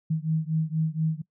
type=beating tone pair; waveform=sine; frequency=156.9 / 161.1 Hz; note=D#3 / E3; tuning=+15 / -39 cents; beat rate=4.2 Hz; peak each=-26 / -27 dBFS; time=0.1-1.22 s; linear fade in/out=10 ms; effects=noise-tail reverb RT60 0.1 s tail -21 dB re dry